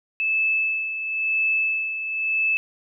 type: tone with tremolo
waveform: sine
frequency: 2618 Hz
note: E7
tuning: 13 cents flat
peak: -18 dBFS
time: 0.2-2.57 s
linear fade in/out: 0 ms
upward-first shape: sine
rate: 0.97 Hz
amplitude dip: 60%
effects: none